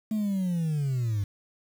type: linear sweep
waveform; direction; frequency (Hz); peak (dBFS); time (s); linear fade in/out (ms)
sine; down; 220 to 97.3; -22; 0.11-1.24; 5
effects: tanh soft clip ceiling -24 dBFS + 8-bit